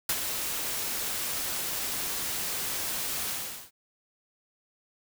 white noise with ADSR envelope, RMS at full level -25 dBFS, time 0.09-3.71 s, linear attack 5 ms, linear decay 52 ms, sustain -7 dB, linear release 420 ms, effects none

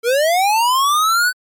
square linear sweep, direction up, 447.4 to 1516 Hz, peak -13 dBFS, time 0.03-1.33 s, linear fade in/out 50 ms, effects MP3 64 kbps

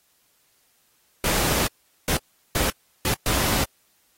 pink noise bursts at uneven times, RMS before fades -23 dBFS, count 5, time 1.24-1.67 / 2.08-2.17 / 2.55-2.7 / 3.05-3.14 / 3.26-3.64 s, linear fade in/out 2 ms, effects white hiss -64 dBFS RMS until 4.17 s + AAC 48 kbps

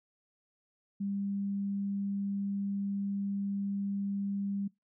sine tone, 199.2 Hz, G3, 28 cents sharp, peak -31 dBFS, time 1-4.68 s, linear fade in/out 10 ms, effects noise-tail reverb RT60 0.2 s tail -24 dB re dry

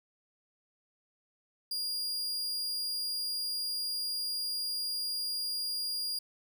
40% pulse tone, 4828 Hz, D8, 47 cents sharp, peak -31 dBFS, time 1.71-6.19 s, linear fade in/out 5 ms, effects none

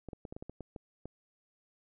clicks, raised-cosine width 2 ms, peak -29 dBFS, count 10, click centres 0.087 / 0.132 / 0.252 / 0.325 / 0.365 / 0.425 / 0.496 / 0.607 / 0.762 / 1.056 s, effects none

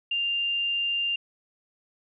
sine tone, 2794 Hz, F7, in tune, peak -24 dBFS, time 0.11-1.16 s, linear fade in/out 5 ms, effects none

